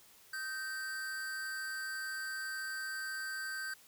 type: tone with amplitude modulation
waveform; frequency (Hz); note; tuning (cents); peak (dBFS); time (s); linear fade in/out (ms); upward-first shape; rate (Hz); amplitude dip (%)
square; 1556; G6; -13; -36; 0.33-3.74; 5; sine; 298; 55
effects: white hiss -61 dBFS RMS until 3.87 s